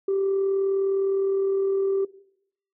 sine tone with amplitude modulation, 390.1 Hz, G4, 8 cents flat, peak -18 dBFS, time 0.08-2.05 s, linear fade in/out 5 ms, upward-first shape sine, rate 39.6 Hz, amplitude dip 30%, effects noise-tail reverb RT60 0.7 s tail -18 dB re dry + tanh soft clip ceiling -17 dBFS

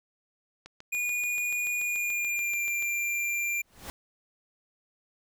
click train, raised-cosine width 0.2 ms, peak -27 dBFS, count 16, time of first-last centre 0.66-2.825 s, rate 6.93 Hz
square tone with pitch glide, 2445 to 2377 Hz, D#7 to D7, -31 to +20 cents, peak -28 dBFS, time 0.92-3.62 s, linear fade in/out 10 ms, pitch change -49 cents, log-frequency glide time 1.81-2.6 s
pink noise with exponential growth, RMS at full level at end -37 dBFS, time 3.61-3.9 s, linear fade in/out 0 ms, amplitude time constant 63 ms
effects none

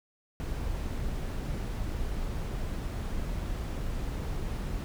brown noise, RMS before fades -33 dBFS, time 0.4-4.84 s, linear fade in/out 0 ms, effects none

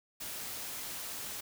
white noise, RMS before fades -41 dBFS, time 0.2-1.41 s, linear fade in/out 10 ms, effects none

